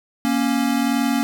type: tone pair together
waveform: square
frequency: 235.4 / 277.2 Hz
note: A#3 / C#4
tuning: +17 / 0 cents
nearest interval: minor third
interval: 283 cents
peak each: -21 dBFS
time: 0.25-1.23 s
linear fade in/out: 0 ms
effects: none